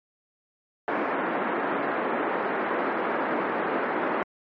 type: band-pass noise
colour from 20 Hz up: pink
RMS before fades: -27 dBFS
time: 0.88-4.23 s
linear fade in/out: 0 ms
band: 260 to 1800 Hz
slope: 24 dB/octave
effects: MP3 32 kbps